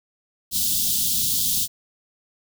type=band-stop noise; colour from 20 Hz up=white; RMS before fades=-22 dBFS; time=0.51-1.68 s; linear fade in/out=50 ms; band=260 to 3200 Hz; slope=48 dB/octave; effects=none